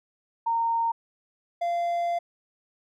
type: tone pair in turn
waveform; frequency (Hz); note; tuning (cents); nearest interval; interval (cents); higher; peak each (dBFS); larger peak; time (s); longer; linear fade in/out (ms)
sine / triangle; 921 / 690; A#5 / F5; -21 / -21; perfect fourth; 500; first; -22; neither; 0.46-0.92 / 1.61-2.19; second; 10
effects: none